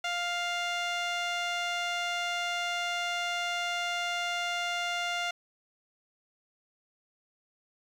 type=tone with low-pass filter; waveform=15% pulse; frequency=700 Hz; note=F5; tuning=4 cents sharp; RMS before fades=-32 dBFS; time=0.04-5.31 s; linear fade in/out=5 ms; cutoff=4600 Hz; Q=2.1; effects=9-bit